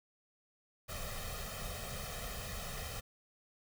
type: noise with comb filter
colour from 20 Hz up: pink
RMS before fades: -42 dBFS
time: 0.88-3.01 s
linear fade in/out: 20 ms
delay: 1.6 ms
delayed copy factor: +1
effects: none